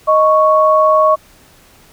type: tone pair together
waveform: sine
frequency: 623.3 / 1108.7 Hz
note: D#5 / C#6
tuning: +3 / 0 cents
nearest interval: minor seventh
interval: 997 cents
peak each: -10 dBFS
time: 0.07-1.16 s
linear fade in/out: 20 ms
effects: pink hiss -46 dBFS RMS until 1.92 s